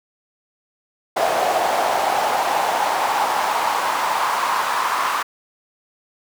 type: noise with high-pass filter sweep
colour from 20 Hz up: brown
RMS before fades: -20 dBFS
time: 1.16-5.23 s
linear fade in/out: 10 ms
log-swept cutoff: 680 to 1100 Hz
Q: 3.7
effects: none